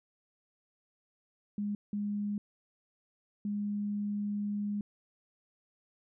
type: tone bursts at uneven times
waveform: sine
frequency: 205.7 Hz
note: G#3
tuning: 16 cents flat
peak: -31 dBFS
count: 3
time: 1.58-1.75 / 1.93-2.38 / 3.45-4.81 s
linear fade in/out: 2 ms
effects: none